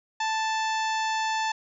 harmonic tone, 880 Hz, A5, in tune, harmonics 1 / 2 / 3 / 4 / 5 / 6 / 7 / 8, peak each -26 / -32 / -36 / -38 / -40 / -42 / -43 / -44 dBFS, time 0.2-1.52 s, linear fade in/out 5 ms, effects none

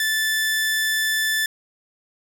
sawtooth tone, 1755 Hz, A6, 5 cents flat, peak -16 dBFS, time 0-1.46 s, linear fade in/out 2 ms, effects 7-bit

